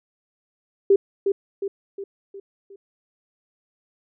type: tone with echo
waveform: sine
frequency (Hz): 394.9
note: G4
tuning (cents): +13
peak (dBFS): -11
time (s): 0.9-0.96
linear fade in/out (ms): 5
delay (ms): 360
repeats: 5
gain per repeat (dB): -6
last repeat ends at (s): 2.76
effects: none